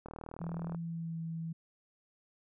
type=click train; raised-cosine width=1 ms; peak=-30 dBFS; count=28; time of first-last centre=0.06-0.747 s; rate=39.3 Hz
type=tone with pitch glide; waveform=sine; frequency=168 to 163.88 Hz; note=E3 to E3; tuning=+33 to -10 cents; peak=-36 dBFS; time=0.4-1.53 s; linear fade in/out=10 ms; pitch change=-43 cents; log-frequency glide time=0.75-1.2 s
effects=none